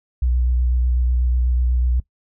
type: tone with vibrato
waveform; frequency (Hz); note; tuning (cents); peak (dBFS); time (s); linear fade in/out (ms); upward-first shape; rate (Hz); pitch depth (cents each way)
sine; 61.6; B1; -4; -14; 0.22-2; 5; square; 8.1; 19
effects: noise-tail reverb RT60 0.1 s tail -19 dB re dry + tanh soft clip ceiling -11 dBFS